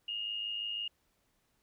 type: tone with amplitude modulation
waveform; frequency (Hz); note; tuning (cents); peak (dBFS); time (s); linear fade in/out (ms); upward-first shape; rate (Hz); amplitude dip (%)
sine; 2846; F7; +32; -32; 0.08-0.88; 5; sine; 106; 55
effects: pink hiss -75 dBFS RMS until 1.62 s